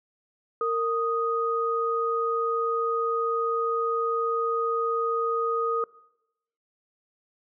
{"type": "tone pair together", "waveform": "sine", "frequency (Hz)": [459.7, 1244.5], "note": ["A#4", "D#6"], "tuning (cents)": [-24, 0], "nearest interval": "octave + perfect fourth", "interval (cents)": 1724, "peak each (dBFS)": -26, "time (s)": [0.61, 5.84], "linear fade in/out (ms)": 2, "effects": ["noise-tail reverb RT60 0.9 s tail -22 dB re dry"]}